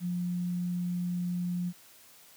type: tone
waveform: sine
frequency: 177.1 Hz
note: F3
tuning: 24 cents sharp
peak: -29 dBFS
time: 0-1.73 s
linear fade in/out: 50 ms
effects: white hiss -56 dBFS RMS until 2.36 s + high-pass 60 Hz 12 dB/octave